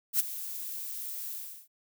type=noise with ADSR envelope; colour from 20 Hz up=violet; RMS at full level=-23 dBFS; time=0.13-1.68 s; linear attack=70 ms; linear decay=11 ms; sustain=-15 dB; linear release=350 ms; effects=none